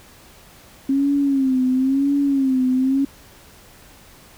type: tone with vibrato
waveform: sine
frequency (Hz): 269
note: C4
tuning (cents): +48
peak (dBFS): -15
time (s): 0.89-3.05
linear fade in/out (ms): 5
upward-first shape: sine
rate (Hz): 0.98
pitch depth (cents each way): 90
effects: pink hiss -47 dBFS RMS until 4.37 s